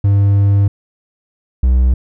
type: tone pair in turn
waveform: triangle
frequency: 100 / 63 Hz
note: G2 / B1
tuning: +35 / +35 cents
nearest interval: minor sixth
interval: 800 cents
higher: first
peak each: -6 dBFS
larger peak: neither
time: 0.04-0.68 / 1.63-1.94 s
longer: first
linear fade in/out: 5 ms
effects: none